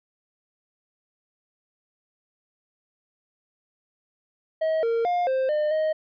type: tone with pitch steps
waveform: triangle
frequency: 637 / 460.8 / 708 / 525 / 604 / 625 Hz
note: D#5 / A#4 / F5 / C5 / D5 / D#5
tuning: +41 / -20 / +23 / +6 / +48 / +8 cents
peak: -19 dBFS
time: 4.61-5.93 s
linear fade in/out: 10 ms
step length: 220 ms
effects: resampled to 11025 Hz